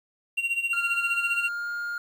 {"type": "tone with tremolo", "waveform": "triangle", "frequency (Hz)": 2754, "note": "F7", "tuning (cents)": -25, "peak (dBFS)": -20, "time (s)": [0.37, 1.49], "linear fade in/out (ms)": 10, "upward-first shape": "sine", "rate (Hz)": 15, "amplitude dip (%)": 75}
{"type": "tone with pitch glide", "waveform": "triangle", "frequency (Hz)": [1393, 1414.1], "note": ["F6", "F6"], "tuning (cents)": [-5, 21], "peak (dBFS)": -27, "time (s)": [0.73, 1.98], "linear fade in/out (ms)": 2, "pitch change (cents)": 26, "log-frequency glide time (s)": [1.12, 1.7]}
{"effects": ["9-bit"]}